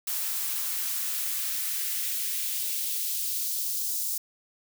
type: noise with high-pass filter sweep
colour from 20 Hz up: blue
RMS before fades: -30 dBFS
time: 0.07-4.18 s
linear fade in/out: 5 ms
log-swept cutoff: 680 to 5800 Hz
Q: 1.1
effects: none